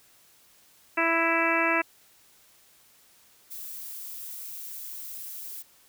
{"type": "harmonic tone", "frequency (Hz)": 331, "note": "E4", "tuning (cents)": 7, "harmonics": [1, 2, 3, 4, 5, 6, 7, 8], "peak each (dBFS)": [-30, -30, -30, -30, -30, -30, -30, -30], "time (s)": [0.97, 1.82], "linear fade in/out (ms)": 10}
{"type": "noise", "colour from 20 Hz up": "violet", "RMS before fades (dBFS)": -39, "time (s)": [3.5, 5.63], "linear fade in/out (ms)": 20}
{"effects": ["white hiss -59 dBFS RMS until 5.88 s"]}